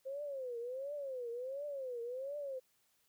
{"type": "tone with vibrato", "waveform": "sine", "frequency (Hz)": 523.3, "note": "C5", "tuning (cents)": 0, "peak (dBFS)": -39, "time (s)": [0.05, 2.6], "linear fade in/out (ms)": 20, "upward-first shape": "triangle", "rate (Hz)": 1.4, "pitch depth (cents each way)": 220, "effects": ["white hiss -75 dBFS RMS until 3.08 s"]}